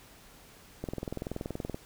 click train, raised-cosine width 2 ms, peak -21 dBFS, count 20, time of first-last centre 0.84-1.745 s, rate 21 Hz, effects pink hiss -55 dBFS RMS until 1.85 s

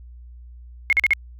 sine tone bursts, 2160 Hz, C#7, 45 cents flat, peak -13 dBFS, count 4, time 0.9-1.134 s, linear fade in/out 0 ms, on 27 ms, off 42 ms, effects added 60 Hz sine -39 dBFS peak until 1.39 s

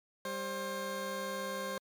20% pulse tone pair together, 196.73 / 531 Hz, G3 / C5, +6 / +25 cents, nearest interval octave + perfect fourth, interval 1719 cents, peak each -37 / -32 dBFS, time 0.25-1.78 s, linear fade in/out 2 ms, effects MP3 96 kbps

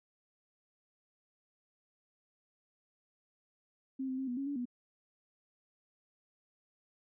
sine tone with pitch steps, 265.3 / 259.8 / 265.9 / 245 / 274.7 / 285 / 244.9 Hz, C4 / C4 / C4 / B3 / C#4 / C#4 / B3, +24 / -12 / +28 / -14 / -16 / +48 / -14 cents, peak -34 dBFS, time 3.99-4.655 s, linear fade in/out 10 ms, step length 95 ms, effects none

